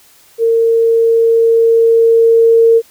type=tone with level ramp; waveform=sine; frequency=457.4 Hz; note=A#4; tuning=33 cents flat; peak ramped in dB=-8 to -4 dBFS; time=0.38-2.82 s; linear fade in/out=50 ms; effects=white hiss -46 dBFS RMS until 2.9 s